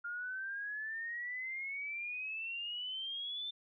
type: exponential sweep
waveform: sine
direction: up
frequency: 1404 to 3572 Hz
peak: -38 dBFS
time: 0.04-3.51 s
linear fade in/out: 10 ms
effects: none